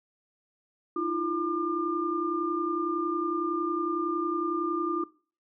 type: tone cluster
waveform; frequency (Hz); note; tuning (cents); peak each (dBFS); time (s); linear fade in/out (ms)
sine; 312.6 / 343.5 / 1200; D#4 / F4 / D6; +8 / -29 / +37; -33 / -30 / -31; 0.96-5.04; 5
effects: noise-tail reverb RT60 0.4 s tail -20 dB re dry